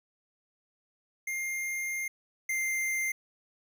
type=tone pair in turn; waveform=square; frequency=2114 / 2095 Hz; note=C7 / C7; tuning=+17 / +2 cents; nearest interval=unison; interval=15 cents; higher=first; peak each=-32 / -29 dBFS; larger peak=second; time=1.27-2.08 / 2.49-3.12 s; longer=first; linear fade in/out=5 ms; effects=none